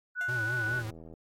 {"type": "tone", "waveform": "sine", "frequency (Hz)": 1480, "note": "F#6", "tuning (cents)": 0, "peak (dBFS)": -29, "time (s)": [0.15, 0.83], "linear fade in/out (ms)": 50}
{"type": "tone with exponential decay", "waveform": "15% pulse", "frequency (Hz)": 699, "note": "F5", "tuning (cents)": 1, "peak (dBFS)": -34, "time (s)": [0.21, 0.45], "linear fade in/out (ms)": 0, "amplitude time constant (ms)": 52}
{"type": "tone with vibrato", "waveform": "square", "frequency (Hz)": 116.54, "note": "A#2", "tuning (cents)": 0, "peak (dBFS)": -35, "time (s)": [0.28, 0.91], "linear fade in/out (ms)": 10, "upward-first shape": "triangle", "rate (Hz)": 4.7, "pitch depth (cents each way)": 160}
{"type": "click train", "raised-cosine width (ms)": 2, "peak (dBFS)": -35, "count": 38, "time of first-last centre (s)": [0.68, 1.138], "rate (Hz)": 80.8}
{"effects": ["AAC 48 kbps"]}